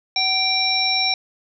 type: harmonic tone with a mistuned harmonic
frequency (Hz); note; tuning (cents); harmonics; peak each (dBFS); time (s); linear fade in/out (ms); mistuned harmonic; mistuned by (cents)
784; G5; 0; 1 / 3 / 5 / 7; -26 / -23 / -22 / -21; 0.16-1.14; 2; 1; -56
effects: none